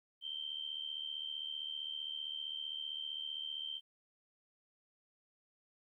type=tone with amplitude modulation; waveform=sine; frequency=3128 Hz; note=G7; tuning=4 cents flat; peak=-36 dBFS; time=0.21-3.81 s; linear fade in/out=50 ms; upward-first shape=sine; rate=75.4 Hz; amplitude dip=75%; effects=13-bit